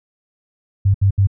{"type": "tone bursts", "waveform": "sine", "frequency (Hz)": 98.2, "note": "G2", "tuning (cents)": 4, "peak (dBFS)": -10, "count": 3, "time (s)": [0.85, 1.272], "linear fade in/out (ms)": 10, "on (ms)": 94, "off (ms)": 70, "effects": []}